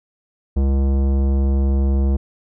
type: tone with tanh clipping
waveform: sine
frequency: 68 Hz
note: C#2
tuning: 33 cents flat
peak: -16 dBFS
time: 0.56-2.17 s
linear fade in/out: 10 ms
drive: 16 dB
effects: none